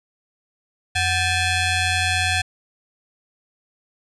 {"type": "ring-modulated tone", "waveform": "15% pulse", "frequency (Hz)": 830.6, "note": "G#5", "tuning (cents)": 0, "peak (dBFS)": -9, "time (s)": [0.95, 2.42], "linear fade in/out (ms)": 10, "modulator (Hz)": 919, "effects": ["resampled to 22050 Hz"]}